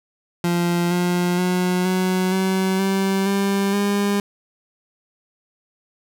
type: tone with pitch steps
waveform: 30% pulse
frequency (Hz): 173.3 / 177.15 / 181.08 / 185.1 / 189.2 / 193.4 / 197.69 / 202.1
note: F3 / F3 / F#3 / F#3 / F#3 / G3 / G3 / G#3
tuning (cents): -13 / +25 / -37 / +1 / +39 / -23 / +15 / -47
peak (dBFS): -15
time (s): 0.44-4.2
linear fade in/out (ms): 2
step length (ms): 470
effects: none